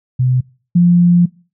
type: tone pair in turn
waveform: sine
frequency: 127.2 / 174.73 Hz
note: C3 / F3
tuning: -48 / +1 cents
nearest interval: perfect fourth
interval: 549 cents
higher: second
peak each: -10 / -6 dBFS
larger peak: second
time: 0.19-0.41 / 0.75-1.26 s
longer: second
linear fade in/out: 10 ms
effects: noise-tail reverb RT60 0.4 s tail -24 dB re dry